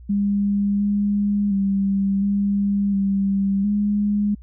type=tone with pitch steps; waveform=sine; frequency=201.8 / 203.9 / 196.5 / 200.8 / 196.6 / 205.9 Hz; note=G#3 / G#3 / G3 / G3 / G3 / G#3; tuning=-49 / -32 / +4 / +42 / +5 / -15 cents; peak=-17 dBFS; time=0.09-4.35 s; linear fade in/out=10 ms; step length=710 ms; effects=added 60 Hz sine -39 dBFS peak until 4.42 s